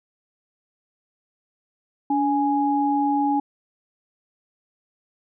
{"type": "tone pair together", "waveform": "sine", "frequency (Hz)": [286.5, 831.2], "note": ["D4", "G#5"], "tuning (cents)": [-43, 1], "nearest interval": "octave + tritone", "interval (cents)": 1844, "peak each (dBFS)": -21, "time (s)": [2.1, 3.4], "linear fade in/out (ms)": 5, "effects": []}